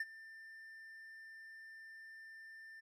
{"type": "tone with ADSR envelope", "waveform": "triangle", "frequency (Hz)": 1789, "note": "A6", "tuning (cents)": 28, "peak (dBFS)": -32, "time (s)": [0, 2.81], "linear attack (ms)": 4, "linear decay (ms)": 38, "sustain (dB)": -18, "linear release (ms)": 18, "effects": []}